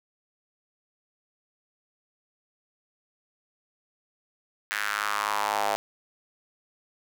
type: tone with high-pass filter sweep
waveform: square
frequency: 51.91 Hz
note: G#1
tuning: in tune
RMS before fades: -28 dBFS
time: 4.71-5.76 s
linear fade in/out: 0 ms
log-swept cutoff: 1700 to 700 Hz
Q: 3.2
effects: none